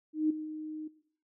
sine tone with ADSR envelope, 309.6 Hz, D#4, 9 cents flat, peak -23 dBFS, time 0.13-0.88 s, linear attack 170 ms, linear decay 8 ms, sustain -15 dB, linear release 8 ms, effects noise-tail reverb RT60 0.6 s tail -17 dB re dry

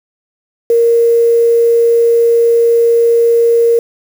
sine tone with quantisation, 466.2 Hz, A#4, in tune, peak -6 dBFS, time 0.7-3.79 s, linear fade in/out 2 ms, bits 5, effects none

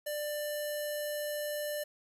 square tone with low-pass filter, 593 Hz, D5, 17 cents sharp, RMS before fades -36 dBFS, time 0.06-1.84 s, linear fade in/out 10 ms, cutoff 12000 Hz, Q 4.5, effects 10-bit

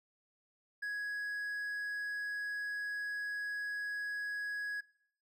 triangle tone, 1667 Hz, G#6, 6 cents sharp, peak -34 dBFS, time 0.82-4.81 s, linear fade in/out 10 ms, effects noise-tail reverb RT60 0.6 s tail -20 dB re dry

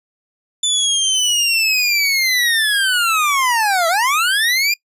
25% pulse linear two-way sweep, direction down then up, 3520 to 645 to 2440 Hz, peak -10 dBFS, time 0.63-4.74 s, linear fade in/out 5 ms, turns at 3.88 s, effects noise-tail reverb RT60 0.1 s tail -23 dB re dry + resampled to 32000 Hz

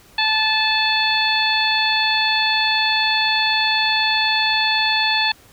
harmonic tone, 872 Hz, A5, 16 cents flat, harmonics 1 / 2 / 3 / 4 / 5, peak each -22 / -22 / -22 / -22 / -22 dBFS, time 0.18-5.32 s, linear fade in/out 5 ms, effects pink hiss -49 dBFS RMS until 5.52 s

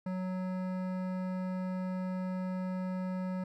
sine tone with hard clipping, 185 Hz, F#3, in tune, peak -35 dBFS, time 0.06-3.44 s, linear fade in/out 5 ms, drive 15 dB, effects none

